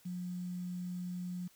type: tone with quantisation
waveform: sine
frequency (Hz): 179.1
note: F3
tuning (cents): +44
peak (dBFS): -37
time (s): 0.05-1.48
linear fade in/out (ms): 10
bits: 10
effects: white hiss -65 dBFS RMS until 1.55 s